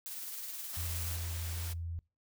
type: noise with tremolo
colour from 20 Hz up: blue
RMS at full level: -41 dBFS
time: 0.06-1.16 s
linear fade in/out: 0 ms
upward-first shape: sine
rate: 19 Hz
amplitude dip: 30%
type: noise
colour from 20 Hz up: white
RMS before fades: -44 dBFS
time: 0.72-1.74 s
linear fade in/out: 20 ms
type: tone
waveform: sine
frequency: 84 Hz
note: E2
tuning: 33 cents sharp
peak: -36 dBFS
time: 0.77-1.99 s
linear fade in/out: 0 ms
effects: noise-tail reverb RT60 0.3 s tail -25 dB re dry